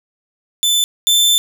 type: tone pair in turn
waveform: sawtooth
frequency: 3520 / 3542 Hz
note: A7 / A7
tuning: 0 / +11 cents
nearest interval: unison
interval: 11 cents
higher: second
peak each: -9 / -7 dBFS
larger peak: second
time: 0.63-0.84 / 1.07-1.38 s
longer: second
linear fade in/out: 0 ms
effects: none